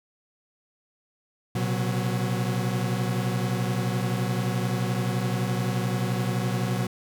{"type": "tone cluster", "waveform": "40% pulse", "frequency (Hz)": [120.6, 132.2, 184.7], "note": ["B2", "C3", "F#3"], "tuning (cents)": [-41, 18, -3], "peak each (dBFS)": [-26, -31, -28], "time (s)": [1.55, 6.87], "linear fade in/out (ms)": 5, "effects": []}